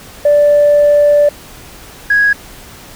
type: tone pair in turn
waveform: sine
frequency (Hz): 585 / 1658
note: D5 / G#6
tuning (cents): -7 / -3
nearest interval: octave + tritone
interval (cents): 1804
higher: second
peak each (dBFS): -4 / -6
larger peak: first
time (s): 0.25-1.29 / 2.1-2.33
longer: first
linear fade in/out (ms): 5
effects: tanh soft clip ceiling -2 dBFS + pink hiss -35 dBFS RMS until 2.95 s